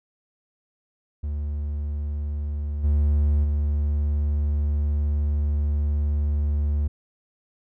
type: tone with level steps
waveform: triangle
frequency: 73.42 Hz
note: D2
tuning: in tune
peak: -23 / -15 / -18 dBFS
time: 1.23-6.88 s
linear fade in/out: 10 ms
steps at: 2.83 / 3.43 s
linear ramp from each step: 20 ms
effects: none